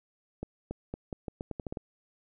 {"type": "accelerating click train", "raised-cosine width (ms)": 2, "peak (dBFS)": -22, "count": 11, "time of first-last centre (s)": [0.43, 1.772], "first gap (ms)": 280, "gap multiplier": 0.82, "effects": []}